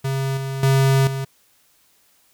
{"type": "tone with level steps", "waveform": "square", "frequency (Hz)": 135, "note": "C#3", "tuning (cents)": -45, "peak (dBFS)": [-21, -25, -14, -24], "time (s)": [0.04, 1.25], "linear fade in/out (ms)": 10, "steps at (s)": [0.37, 0.63, 1.07], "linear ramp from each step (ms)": 2, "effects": ["white hiss -59 dBFS RMS until 2.33 s"]}